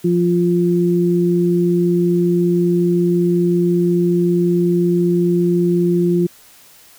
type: tone pair together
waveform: sine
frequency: 174.6 / 349.2 Hz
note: F3 / F4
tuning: 0 / 0 cents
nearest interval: octave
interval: 1200 cents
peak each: -15 dBFS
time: 0.04-6.27 s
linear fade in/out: 10 ms
effects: white hiss -46 dBFS RMS until 6.98 s